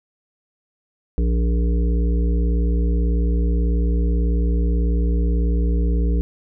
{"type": "harmonic tone", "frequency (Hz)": 58.27, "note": "A#1", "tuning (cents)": 0, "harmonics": [1, 3, 5, 7, 8], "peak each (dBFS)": [-16, -26, -30, -33, -34], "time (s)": [1.18, 6.21], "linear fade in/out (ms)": 0, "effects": []}